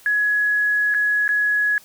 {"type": "tone with dropouts", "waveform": "sine", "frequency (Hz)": 1681, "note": "G#6", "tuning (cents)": 20, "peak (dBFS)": -16, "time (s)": [0.06, 1.78], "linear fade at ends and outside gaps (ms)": 1, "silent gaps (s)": [[0.941, 0.946], [1.279, 1.29]], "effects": ["white hiss -49 dBFS RMS until 1.84 s"]}